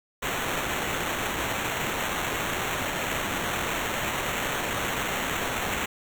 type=noise with sample-and-hold; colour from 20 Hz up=white; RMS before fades=-29 dBFS; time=0.22-5.86 s; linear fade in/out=10 ms; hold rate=4900 Hz; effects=none